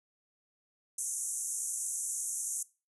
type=band-pass noise; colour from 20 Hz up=white; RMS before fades=-36 dBFS; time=0.98-2.63 s; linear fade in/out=5 ms; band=6100 to 11000 Hz; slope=96 dB/octave; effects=noise-tail reverb RT60 0.3 s tail -20 dB re dry